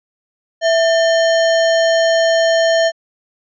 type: tone with sample-and-hold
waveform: sine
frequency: 659.3 Hz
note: E5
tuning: in tune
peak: -10 dBFS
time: 0.61-2.92 s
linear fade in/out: 50 ms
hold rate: 2450 Hz
effects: resampled to 16000 Hz